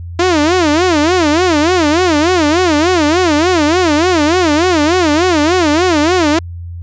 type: tone with vibrato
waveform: sawtooth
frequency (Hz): 329.6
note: E4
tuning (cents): 0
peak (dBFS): -5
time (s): 0.19-6.39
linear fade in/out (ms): 5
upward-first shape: sine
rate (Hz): 3.4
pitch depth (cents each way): 210
effects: added 86 Hz sine -23 dBFS peak until 6.82 s + resampled to 16000 Hz